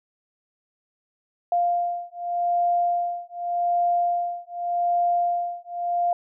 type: beating tone pair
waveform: sine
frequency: 698.5 / 699.35 Hz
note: F5 / F5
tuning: 0 / +2 cents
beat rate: 0.85 Hz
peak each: -24 / -24 dBFS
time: 1.52-6.13 s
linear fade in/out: 2 ms
effects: none